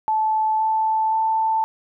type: tone with pitch steps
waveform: sine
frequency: 871 / 878.1 / 885.2 Hz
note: A5 / A5 / A5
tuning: -18 / -4 / +10 cents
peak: -17 dBFS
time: 0.08-1.64 s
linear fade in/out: 0 ms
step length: 520 ms
effects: none